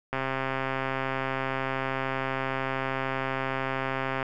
click train, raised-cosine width 0.5 ms, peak -14 dBFS, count 546, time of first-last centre 0.13-4.228 s, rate 133 Hz, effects none

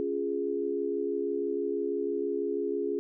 sine chord, Db major, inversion none, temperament equal, 277.2 / 349.2 / 415.3 Hz, Db4 / F4 / Ab4, 0 / 0 / 0 cents, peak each -35 / -33 / -30 dBFS, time 0-2.99 s, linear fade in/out 0 ms, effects none

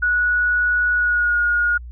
sine tone with pitch glide, 1465 to 1435.7 Hz, F#6 to F6, -18 to +47 cents, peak -15 dBFS, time 0.02-1.78 s, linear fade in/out 10 ms, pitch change -35 cents, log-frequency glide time 0.94-1.38 s, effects added 60 Hz sine -32 dBFS peak until 1.91 s

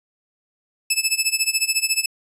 15% pulse tone with tremolo, 2615 Hz, E7, 15 cents flat, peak -8 dBFS, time 0.9-2.06 s, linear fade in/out 5 ms, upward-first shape sine, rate 14 Hz, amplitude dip 90%, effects resampled to 32000 Hz

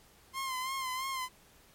sawtooth tone with vibrato, 1046.5 Hz, C6, in tune, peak -30 dBFS, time 0.33-1.29 s, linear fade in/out 50 ms, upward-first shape sine, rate 3 Hz, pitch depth 52 cents each way, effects pink hiss -61 dBFS RMS until 1.74 s + MP3 64 kbps

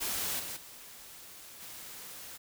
white noise with level steps, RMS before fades -34 / -40 / -50 / -46 dBFS, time 0-2.38 s, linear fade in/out 20 ms, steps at 0.39 / 0.56 / 1.6 s, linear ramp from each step 10 ms, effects none

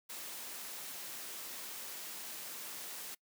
white noise, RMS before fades -45 dBFS, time 0.09-3.15 s, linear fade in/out 10 ms, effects noise-tail reverb RT60 0.1 s tail -24 dB re dry + high-pass 200 Hz 12 dB/octave

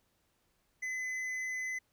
sine tone with hard clipping, 2024 Hz, B6, 42 cents sharp, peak -36 dBFS, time 0.82-1.79 s, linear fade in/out 10 ms, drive 6 dB, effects pink hiss -75 dBFS RMS until 1.92 s

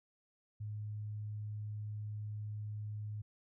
sine tone, 105.6 Hz, G#2, 29 cents sharp, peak -39 dBFS, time 0.6-3.22 s, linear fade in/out 10 ms, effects none

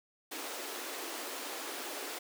pink high-pass noise, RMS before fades -41 dBFS, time 0.31-2.19 s, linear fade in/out 10 ms, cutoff 280 Hz, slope 48 dB/octave, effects none

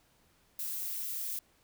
violet noise with high-pass filter sweep, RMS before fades -37 dBFS, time 0.59-1.39 s, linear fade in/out 2 ms, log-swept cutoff 990 to 1900 Hz, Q 1, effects pink hiss -68 dBFS RMS until 1.63 s

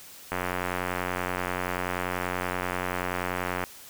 click train, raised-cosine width 0.5 ms, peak -13 dBFS, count 301, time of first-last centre 0.32-3.639 s, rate 90.4 Hz, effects white hiss -47 dBFS RMS until 3.89 s

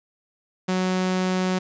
sawtooth tone, 185 Hz, F#3, in tune, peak -17 dBFS, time 0.68-1.59 s, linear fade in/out 10 ms, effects resampled to 16000 Hz + 9-bit

